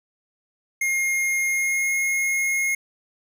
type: tone with pitch glide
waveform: square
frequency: 2136 to 2153 Hz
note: C7 to C7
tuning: +35 to +49 cents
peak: -21 dBFS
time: 0.81-2.75 s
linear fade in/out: 5 ms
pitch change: +14 cents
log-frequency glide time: 1.47-1.95 s
effects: none